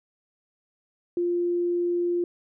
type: tone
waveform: sine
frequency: 349.2 Hz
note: F4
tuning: in tune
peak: -22 dBFS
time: 1.17-2.24 s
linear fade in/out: 2 ms
effects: none